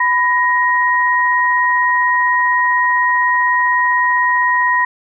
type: tone pair together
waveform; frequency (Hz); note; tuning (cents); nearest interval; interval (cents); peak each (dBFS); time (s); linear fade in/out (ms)
sine; 996 / 1880.2; B5 / A#6; +14 / +14; major seventh; 1100; -14; 0-4.85; 5
effects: none